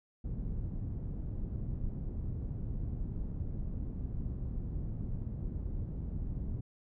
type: low-pass noise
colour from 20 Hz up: pink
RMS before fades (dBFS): -37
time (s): 0.24-6.61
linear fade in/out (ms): 10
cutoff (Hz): 170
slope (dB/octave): 12
effects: none